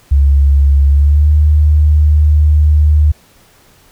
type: tone with pitch glide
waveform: sine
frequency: 69.9 to 75.35 Hz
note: C#2 to D2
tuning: +15 to +45 cents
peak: -5 dBFS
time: 0.11-3.12 s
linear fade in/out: 10 ms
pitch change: +130 cents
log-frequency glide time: 0.87-1.31 s
effects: pink hiss -47 dBFS RMS until 3.91 s